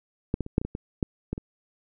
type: clicks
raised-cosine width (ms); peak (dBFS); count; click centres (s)
3; -11 / -15 / -24 / -7 / -18 / -18 / -19 / -11 / -15 / -21; 10; 0.341 / 0.407 / 0.464 / 0.581 / 0.615 / 0.65 / 0.751 / 1.028 / 1.33 / 1.379
effects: none